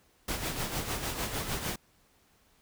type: noise with tremolo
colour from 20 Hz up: pink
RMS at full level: -32 dBFS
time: 0.28-1.76 s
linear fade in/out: 5 ms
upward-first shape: sine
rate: 6.6 Hz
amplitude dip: 55%
effects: pink hiss -66 dBFS RMS until 2.61 s